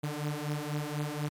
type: beating tone pair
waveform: sawtooth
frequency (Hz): 146.6 / 150.7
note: D3 / D3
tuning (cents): -3 / +45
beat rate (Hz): 4.1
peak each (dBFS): -31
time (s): 0.03-1.29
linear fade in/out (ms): 10
effects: MP3 96 kbps